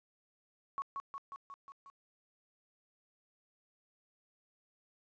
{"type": "tone with echo", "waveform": "sine", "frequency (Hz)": 1108.7, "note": "C#6", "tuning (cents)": 0, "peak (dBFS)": -34, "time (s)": [0.78, 0.82], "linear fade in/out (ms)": 0, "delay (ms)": 180, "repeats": 6, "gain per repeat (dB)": -3, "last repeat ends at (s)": 1.9, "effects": ["resampled to 16000 Hz", "12-bit"]}